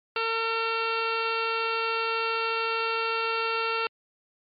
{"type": "harmonic tone", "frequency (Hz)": 453.3, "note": "A#4", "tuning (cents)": -48, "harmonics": [1, 2, 3, 4, 5, 6, 7, 8, 9, 10], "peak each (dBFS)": [-31, -34, -29, -41, -39, -31, -41, -43, -43, -41], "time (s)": [0.16, 3.87], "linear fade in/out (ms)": 2, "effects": ["MP3 32 kbps"]}